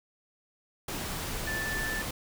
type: tone in noise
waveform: sine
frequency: 1760 Hz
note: A6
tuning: in tune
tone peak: -32 dBFS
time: 1.47-2.02 s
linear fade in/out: 5 ms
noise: pink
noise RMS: -35 dBFS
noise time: 0.88-2.11 s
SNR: 0 dB
effects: none